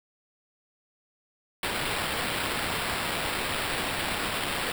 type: noise with sample-and-hold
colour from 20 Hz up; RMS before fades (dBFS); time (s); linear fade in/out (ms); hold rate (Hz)
violet; -30; 1.63-4.72; 2; 6300
effects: none